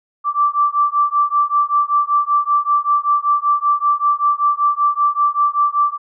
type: beating tone pair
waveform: sine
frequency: 1166 / 1171.2 Hz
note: D6 / D6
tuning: -13 / -5 cents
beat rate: 5.2 Hz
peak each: -16 dBFS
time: 0.24-5.98 s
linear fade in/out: 50 ms
effects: none